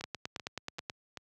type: two click trains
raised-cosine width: 0.2 ms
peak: -24 / -19 dBFS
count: 4 / 9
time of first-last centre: 0.01-1.173 / 0.04-0.898 s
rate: 2.58 / 9.32 Hz
effects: high-pass 80 Hz 12 dB/octave